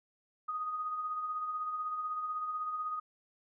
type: tone with tremolo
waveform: sine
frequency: 1244.5 Hz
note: D#6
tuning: in tune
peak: -32 dBFS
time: 0.48-3 s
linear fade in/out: 10 ms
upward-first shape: sine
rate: 16 Hz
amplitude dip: 40%
effects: none